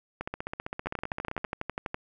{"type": "two click trains", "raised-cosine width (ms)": 0.5, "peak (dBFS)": [-18, -16], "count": [20, 14], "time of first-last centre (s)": [[0.21, 1.444], [0.87, 1.944]], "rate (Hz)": [15.4, 12.1], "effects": []}